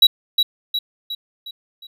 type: tone with echo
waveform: triangle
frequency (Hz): 3889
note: B7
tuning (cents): -27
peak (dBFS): -5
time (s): 0.02-0.07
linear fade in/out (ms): 5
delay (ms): 360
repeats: 5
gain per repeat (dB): -6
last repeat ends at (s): 1.87
effects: none